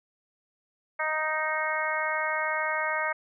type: harmonic tone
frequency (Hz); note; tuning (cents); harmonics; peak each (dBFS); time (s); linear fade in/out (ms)
311.1; D#4; 0; 2 / 3 / 4 / 5 / 6 / 7; -33 / -33 / -33 / -33 / -33 / -33; 0.99-3.13; 10
effects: none